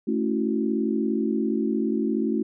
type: chord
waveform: sine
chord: F# minor seventh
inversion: first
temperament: equal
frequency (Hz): 220 / 277.2 / 329.6 / 370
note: A3 / C#4 / E4 / F#4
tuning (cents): 0 / 0 / 0 / 0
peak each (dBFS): -25 / -28 / -28 / -29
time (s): 0.07-2.43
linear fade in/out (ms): 10
effects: none